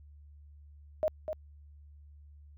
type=tone with echo; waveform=sine; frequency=622.3 Hz; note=D#5; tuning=in tune; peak=-25 dBFS; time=1.03-1.08 s; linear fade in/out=0 ms; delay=250 ms; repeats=1; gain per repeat=-7 dB; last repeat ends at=1.33 s; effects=added 73 Hz sine -51 dBFS peak until 2.57 s